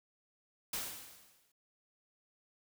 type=noise with exponential decay; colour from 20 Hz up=white; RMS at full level=-36 dBFS; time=0.73-1.52 s; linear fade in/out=5 ms; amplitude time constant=170 ms; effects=none